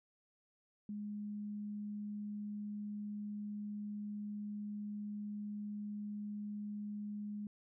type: tone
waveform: sine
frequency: 207.7 Hz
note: G#3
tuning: in tune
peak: -40 dBFS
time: 0.89-7.47 s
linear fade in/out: 2 ms
effects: none